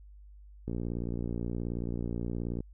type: click train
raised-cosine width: 3 ms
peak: -22 dBFS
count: 114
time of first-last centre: 0.68-2.605 s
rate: 58.7 Hz
effects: added 50 Hz sine -49 dBFS peak until 2.73 s

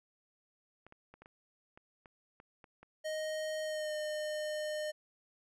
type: clicks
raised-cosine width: 0.5 ms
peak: -39 dBFS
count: 10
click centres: 0.866 / 0.924 / 1.14 / 1.22 / 1.259 / 1.775 / 2.058 / 2.401 / 2.642 / 2.83 s
type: tone with pitch glide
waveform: square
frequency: 622.3 to 609.1 Hz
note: D#5 to D#5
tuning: 0 to -37 cents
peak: -36 dBFS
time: 3.04-4.92 s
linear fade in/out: 20 ms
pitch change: -37 cents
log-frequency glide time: 3.63-3.94 s
effects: low-pass 10000 Hz 12 dB/octave

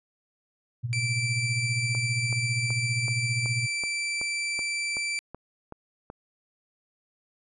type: tone with tremolo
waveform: sine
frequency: 119.8 Hz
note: A#2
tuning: 48 cents sharp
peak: -24 dBFS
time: 0.83-3.67 s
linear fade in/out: 20 ms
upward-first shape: sine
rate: 15 Hz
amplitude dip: 70%
type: tone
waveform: sawtooth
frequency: 2335 Hz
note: D7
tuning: 11 cents flat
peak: -24 dBFS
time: 0.93-5.19 s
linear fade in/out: 0 ms
type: click train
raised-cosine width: 1 ms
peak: -25 dBFS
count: 12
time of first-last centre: 1.95-6.101 s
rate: 2.65 Hz
effects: resampled to 24000 Hz

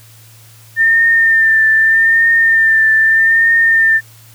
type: tone with vibrato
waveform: sine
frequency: 1800 Hz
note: A6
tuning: 39 cents sharp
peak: -7 dBFS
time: 0.76-4.01 s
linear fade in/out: 50 ms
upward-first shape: triangle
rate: 0.81 Hz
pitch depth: 34 cents each way
effects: added 112 Hz sine -41 dBFS peak until 4.34 s + white hiss -44 dBFS RMS until 4.34 s

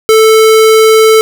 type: tone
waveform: square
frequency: 440 Hz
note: A4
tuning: in tune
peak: -3 dBFS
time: 0.09-1.21 s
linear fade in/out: 0 ms
effects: none

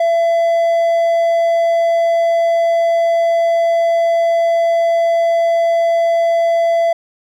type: tone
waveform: triangle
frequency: 672 Hz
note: E5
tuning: 33 cents sharp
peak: -9 dBFS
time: 0-6.93 s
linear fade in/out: 5 ms
effects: none

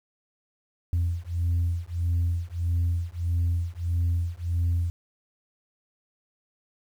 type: beating tone pair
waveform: sine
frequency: 85.1 / 86.7 Hz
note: F2 / F2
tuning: -44 / -12 cents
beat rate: 1.6 Hz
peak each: -25 / -25 dBFS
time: 0.93-4.9 s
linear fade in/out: 0 ms
effects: tanh soft clip ceiling -19 dBFS + 9-bit

